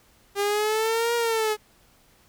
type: exponential two-way sweep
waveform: sawtooth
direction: up then down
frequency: 400 to 474.4 to 421.7 Hz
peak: -18 dBFS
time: 0.35-1.57 s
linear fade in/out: 50 ms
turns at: 1.15 s
effects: pink hiss -59 dBFS RMS until 2.28 s